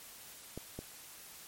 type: clicks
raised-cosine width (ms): 2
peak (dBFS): -27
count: 2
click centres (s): 0.576 / 0.79
effects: white hiss -52 dBFS RMS until 1.47 s + MP3 64 kbps